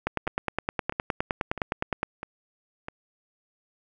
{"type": "two click trains", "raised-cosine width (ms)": 0.5, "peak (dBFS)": [-19, -10], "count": [5, 20], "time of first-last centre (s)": [[0.27, 2.884], [0.07, 2.031]], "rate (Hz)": [1.53, 9.69], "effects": []}